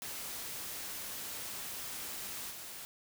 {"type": "noise with level steps", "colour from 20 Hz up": "white", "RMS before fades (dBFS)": [-42, -46], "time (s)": [0.02, 2.85], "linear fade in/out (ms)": 0, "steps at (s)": 2.5, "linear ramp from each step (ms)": 20, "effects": []}